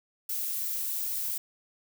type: noise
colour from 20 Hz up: violet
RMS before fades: -32 dBFS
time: 0.29-1.38 s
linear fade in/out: 5 ms
effects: none